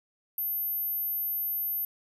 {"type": "tone", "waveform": "sine", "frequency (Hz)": 13120, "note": "G#9", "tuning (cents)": -22, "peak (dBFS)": -28, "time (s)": [0.38, 1.85], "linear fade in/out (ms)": 2, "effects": []}